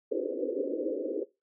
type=band-pass noise; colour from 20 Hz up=white; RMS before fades=-32 dBFS; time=0.11-1.24 s; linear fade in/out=10 ms; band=270 to 540 Hz; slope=96 dB/octave; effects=noise-tail reverb RT60 0.2 s tail -17 dB re dry